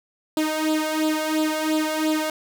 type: tone with flanger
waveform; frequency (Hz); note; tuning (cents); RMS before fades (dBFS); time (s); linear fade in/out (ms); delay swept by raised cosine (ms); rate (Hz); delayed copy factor
sawtooth; 311.1; D#4; 0; -23; 0.37-2.3; 2; 0.24 to 1.44; 2.9; +0.75
effects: none